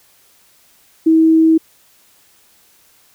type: tone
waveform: sine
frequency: 321.8 Hz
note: E4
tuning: 42 cents flat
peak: -7 dBFS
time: 1.06-1.58 s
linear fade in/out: 10 ms
effects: white hiss -52 dBFS RMS until 3.14 s